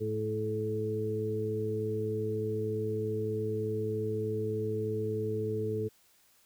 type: harmonic tone with a mistuned harmonic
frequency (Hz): 108.2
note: A2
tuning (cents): -29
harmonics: 1 / 2 / 3 / 4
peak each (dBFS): -35 / -40 / -40 / -32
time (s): 0-5.89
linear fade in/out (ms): 20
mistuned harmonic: 3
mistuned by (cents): +26
effects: white hiss -65 dBFS RMS until 6.45 s